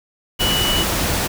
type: tone in noise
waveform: sine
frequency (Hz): 2949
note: F#7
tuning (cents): -6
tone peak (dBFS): -19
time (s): 0.39-0.84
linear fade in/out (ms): 20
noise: pink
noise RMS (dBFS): -20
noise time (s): 0.39-1.28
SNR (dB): -2
effects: none